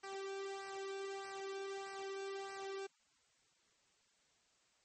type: tone with flanger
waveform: sawtooth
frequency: 390.8 Hz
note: G4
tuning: 5 cents flat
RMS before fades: -45 dBFS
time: 0.03-2.87 s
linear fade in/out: 10 ms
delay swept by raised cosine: 0.28 to 1.58 ms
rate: 1.6 Hz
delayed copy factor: -0.8
effects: white hiss -74 dBFS RMS until 4.84 s + MP3 32 kbps